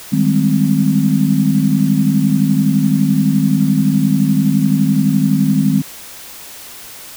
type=chord; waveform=sine; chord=Ab major seventh; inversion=second; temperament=equal; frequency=155.56 / 196 / 207.7 / 261.6 Hz; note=Eb3 / G3 / Ab3 / C4; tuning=0 / 0 / 0 / 0 cents; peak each=-16 dBFS; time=0.12-5.82 s; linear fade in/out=10 ms; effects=white hiss -34 dBFS RMS until 7.16 s